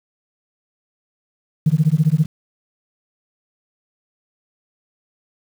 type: tone with tremolo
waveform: sine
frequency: 155.56 Hz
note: D#3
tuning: in tune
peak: -8 dBFS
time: 1.66-2.26 s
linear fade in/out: 5 ms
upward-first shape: sine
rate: 15 Hz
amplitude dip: 100%
effects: tanh soft clip ceiling -5 dBFS + 7-bit